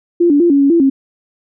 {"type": "tone with pitch steps", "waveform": "sine", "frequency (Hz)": [345.5, 287.9, 345, 280.8, 278.5, 337.6, 270.8], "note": ["F4", "D4", "F4", "C#4", "C#4", "E4", "C#4"], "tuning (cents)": [-19, -34, -21, 22, 8, 41, -40], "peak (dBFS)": -7, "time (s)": [0.2, 0.9], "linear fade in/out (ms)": 10, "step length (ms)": 100, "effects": []}